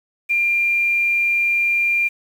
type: tone with quantisation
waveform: sine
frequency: 2390 Hz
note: D7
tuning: 30 cents sharp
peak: -15 dBFS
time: 0.29-2.09 s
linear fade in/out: 20 ms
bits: 7
effects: none